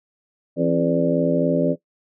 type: harmonic tone with a mistuned harmonic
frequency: 83.8 Hz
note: E2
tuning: 29 cents sharp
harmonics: 2 / 3 / 4 / 5 / 6 / 7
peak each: -23 / -21 / -27 / -26 / -25 / -22 dBFS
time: 0.56-1.76 s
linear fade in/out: 50 ms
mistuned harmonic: 3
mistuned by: +88 cents
effects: noise-tail reverb RT60 0.1 s tail -17 dB re dry